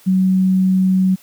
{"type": "tone", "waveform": "sine", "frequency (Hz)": 187.5, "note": "F#3", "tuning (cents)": 23, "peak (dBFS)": -11, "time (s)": [0.06, 1.16], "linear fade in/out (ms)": 20, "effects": ["white hiss -48 dBFS RMS until 1.22 s"]}